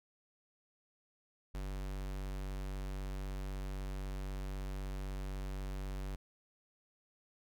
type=tone; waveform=square; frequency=48.07 Hz; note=G1; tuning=33 cents flat; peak=-39 dBFS; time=1.54-6.16 s; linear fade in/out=10 ms; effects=none